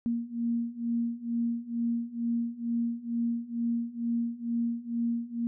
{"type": "beating tone pair", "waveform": "sine", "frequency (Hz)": [233.1, 235.3], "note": ["A#3", "A#3"], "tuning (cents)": [0, 16], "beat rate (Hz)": 2.2, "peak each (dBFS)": [-32, -30], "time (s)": [0.06, 5.47], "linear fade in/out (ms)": 0, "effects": []}